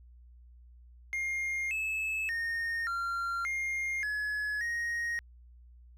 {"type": "tone with pitch steps", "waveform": "triangle", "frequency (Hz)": [2124, 2603, 1842, 1380, 2123, 1697, 1874], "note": ["C7", "E7", "A#6", "F6", "C7", "G#6", "A#6"], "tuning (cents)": [25, -22, -21, -21, 25, 37, 9], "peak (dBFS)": -29, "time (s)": [1.13, 5.19], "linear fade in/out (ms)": 0, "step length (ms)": 580, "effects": ["added 60 Hz sine -52 dBFS peak until 5.97 s"]}